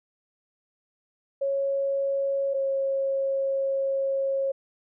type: tone pair in turn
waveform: sine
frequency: 551 / 543.7 Hz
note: C#5 / C#5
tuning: -11 / -34 cents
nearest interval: unison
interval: 23 cents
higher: first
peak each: -23 dBFS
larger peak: neither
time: 1.41-2.54 / 2.54-4.52 s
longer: second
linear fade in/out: 10 ms
effects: none